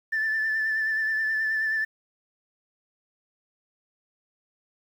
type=tone with vibrato; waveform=sine; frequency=1760 Hz; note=A6; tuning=in tune; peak=-22 dBFS; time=0.12-1.85 s; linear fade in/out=10 ms; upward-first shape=sine; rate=9.4 Hz; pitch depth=28 cents each way; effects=tanh soft clip ceiling -19 dBFS + 9-bit